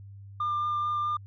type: tone with vibrato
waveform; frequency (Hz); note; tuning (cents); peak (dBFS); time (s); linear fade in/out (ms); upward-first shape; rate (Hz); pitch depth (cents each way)
sine; 1198; D6; +34; -24; 0.4-1.17; 5; sine; 4.6; 9
effects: tanh soft clip ceiling -24 dBFS + added 99 Hz sine -43 dBFS peak until 1.26 s